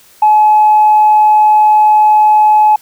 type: tone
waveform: sine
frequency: 852 Hz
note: G#5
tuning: 44 cents sharp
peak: -3 dBFS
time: 0.22-2.76 s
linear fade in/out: 5 ms
effects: tanh soft clip ceiling 0 dBFS + white hiss -44 dBFS RMS until 2.81 s